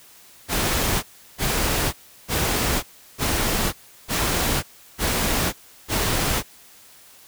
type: noise bursts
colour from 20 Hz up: pink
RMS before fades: -22 dBFS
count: 7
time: 0.48-6.43 s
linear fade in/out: 50 ms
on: 550 ms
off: 350 ms
effects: white hiss -49 dBFS RMS until 7.27 s